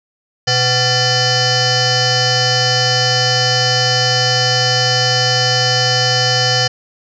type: tone with frequency modulation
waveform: sine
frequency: 2388 Hz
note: D7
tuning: 28 cents sharp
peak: -11 dBFS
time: 0.47-6.68 s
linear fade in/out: 10 ms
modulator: 628 Hz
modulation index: 5.3
effects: none